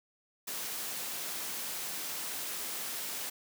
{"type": "high-pass noise", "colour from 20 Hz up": "white", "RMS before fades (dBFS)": -38, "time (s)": [0.47, 3.3], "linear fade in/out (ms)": 10, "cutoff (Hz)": 170, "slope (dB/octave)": 12, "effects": []}